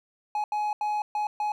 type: tone bursts at uneven times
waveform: triangle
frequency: 841 Hz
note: G#5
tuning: 22 cents sharp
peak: -23 dBFS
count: 5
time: 0.35-0.44 / 0.52-0.73 / 0.81-1.02 / 1.15-1.27 / 1.4-1.52 s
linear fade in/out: 2 ms
effects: none